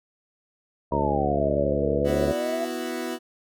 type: harmonic tone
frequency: 71.4 Hz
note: D2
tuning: 48 cents flat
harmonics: 1 / 2 / 3 / 4 / 5 / 6 / 7 / 8 / 9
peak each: -31 / -31 / -31 / -31 / -31 / -31 / -31 / -31 / -31 dBFS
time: 0.91-2.33 s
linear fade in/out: 20 ms
type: exponential two-way sweep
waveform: sine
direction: down then up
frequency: 961 to 459.4 to 682 Hz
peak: -26 dBFS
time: 0.92-2.65 s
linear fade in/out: 2 ms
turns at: 1.89 s
type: chord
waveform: 30% pulse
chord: B suspended fourth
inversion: none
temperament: equal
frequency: 246.9 / 329.6 / 370 Hz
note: B3 / E4 / F#4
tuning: 0 / 0 / 0 cents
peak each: -30 / -30 / -30 dBFS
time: 2.04-3.19 s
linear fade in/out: 50 ms
effects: none